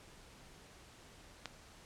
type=click; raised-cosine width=0.2 ms; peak=-23 dBFS; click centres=1.457 s; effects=pink hiss -58 dBFS RMS until 1.85 s + low-pass 9000 Hz 12 dB/octave